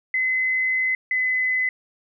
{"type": "tone pair in turn", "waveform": "sine", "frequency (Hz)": [2038, 2022], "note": ["C7", "B6"], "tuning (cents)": [-46, 40], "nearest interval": "unison", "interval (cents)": 14, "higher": "first", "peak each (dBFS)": -19, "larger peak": "neither", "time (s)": [[0.14, 0.95], [1.11, 1.69]], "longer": "first", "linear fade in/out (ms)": 2, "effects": []}